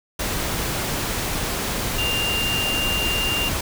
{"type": "tone in noise", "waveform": "sine", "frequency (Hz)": 2794, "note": "F7", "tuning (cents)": 0, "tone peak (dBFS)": -22, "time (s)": [1.98, 3.49], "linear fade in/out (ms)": 5, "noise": "pink", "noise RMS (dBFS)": -25, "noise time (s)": [0.19, 3.61], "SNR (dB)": 0, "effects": []}